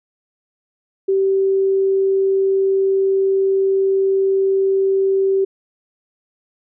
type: tone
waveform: sine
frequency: 387.2 Hz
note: G4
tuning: 21 cents flat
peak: -13 dBFS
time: 1.08-5.45 s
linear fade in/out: 10 ms
effects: none